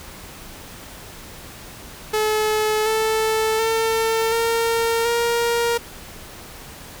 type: tone with pitch steps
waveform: sawtooth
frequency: 430.1 / 439.6 / 449.4 / 459.4 / 469.6 Hz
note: A4 / A4 / A4 / A#4 / A#4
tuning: -39 / -2 / +37 / -25 / +13 cents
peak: -14 dBFS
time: 2.13-5.78 s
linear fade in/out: 10 ms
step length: 730 ms
effects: pink hiss -39 dBFS RMS until 7 s